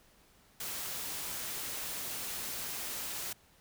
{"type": "noise", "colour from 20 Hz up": "white", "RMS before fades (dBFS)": -39, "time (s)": [0.6, 3.33], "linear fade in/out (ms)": 5, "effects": ["pink hiss -64 dBFS RMS until 3.6 s"]}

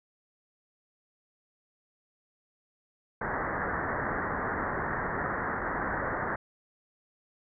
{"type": "low-pass noise", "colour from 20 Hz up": "white", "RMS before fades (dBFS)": -32, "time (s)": [3.21, 6.36], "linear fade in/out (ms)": 5, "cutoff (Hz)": 1900, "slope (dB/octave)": 96, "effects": []}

